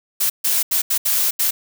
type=noise bursts at uneven times; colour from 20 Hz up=blue; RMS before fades=-18 dBFS; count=6; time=0.2-0.3 / 0.44-0.63 / 0.71-0.82 / 0.9-0.98 / 1.05-1.31 / 1.39-1.51 s; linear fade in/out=10 ms; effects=none